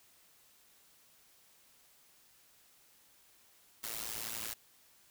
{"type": "noise with amplitude modulation", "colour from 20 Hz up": "white", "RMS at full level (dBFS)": -37, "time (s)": [3.83, 4.54], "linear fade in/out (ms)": 10, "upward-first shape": "sine", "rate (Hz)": 112, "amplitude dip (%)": 90, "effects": ["white hiss -65 dBFS RMS until 5.1 s"]}